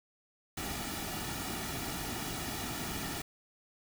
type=noise with comb filter; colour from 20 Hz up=pink; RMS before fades=-38 dBFS; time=0.57-3.22 s; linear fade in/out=5 ms; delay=1.9 ms; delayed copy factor=-0.6; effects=none